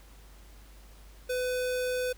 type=tone; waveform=square; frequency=502 Hz; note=B4; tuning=28 cents sharp; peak=-29 dBFS; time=1.29-2.13 s; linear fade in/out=10 ms; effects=added 50 Hz sine -50 dBFS peak until 2.17 s + pink hiss -58 dBFS RMS until 2.17 s